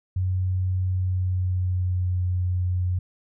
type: tone with pitch glide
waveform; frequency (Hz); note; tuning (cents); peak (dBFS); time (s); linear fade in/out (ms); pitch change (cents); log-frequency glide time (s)
sine; 92.5 to 90.49; F#2 to F#2; 0 to -38; -21; 0.16-2.99; 5; -38; 0.89-2.22
effects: none